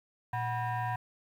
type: tone with frequency modulation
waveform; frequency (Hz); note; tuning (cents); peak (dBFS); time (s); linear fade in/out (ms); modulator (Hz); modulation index
sine; 116.54; A#2; 0; -29; 0.33-0.96; 5; 858; 1.4
effects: tanh soft clip ceiling -26 dBFS + 10-bit